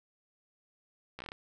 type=slowing click train; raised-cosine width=0.3 ms; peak=-26 dBFS; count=7; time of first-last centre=1.19-1.319 s; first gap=14 ms; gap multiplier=1.17; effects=none